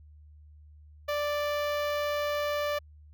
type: tone with notch filter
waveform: sawtooth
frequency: 587.3 Hz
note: D5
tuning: in tune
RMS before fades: -30 dBFS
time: 1.08-2.79 s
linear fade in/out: 10 ms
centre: 8600 Hz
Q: 0.58
effects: added 75 Hz sine -50 dBFS peak until 3.13 s